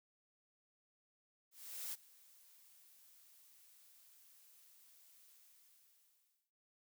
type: noise with ADSR envelope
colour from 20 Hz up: blue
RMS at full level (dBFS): -43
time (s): 1.51-6.52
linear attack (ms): 420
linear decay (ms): 28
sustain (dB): -22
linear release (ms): 1200
effects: none